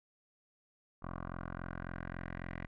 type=tone with low-pass filter sweep; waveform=10% pulse; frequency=43.65 Hz; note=F1; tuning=in tune; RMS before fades=-43 dBFS; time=1.02-2.67 s; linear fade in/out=10 ms; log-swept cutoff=1200 to 2000 Hz; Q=3.6; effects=none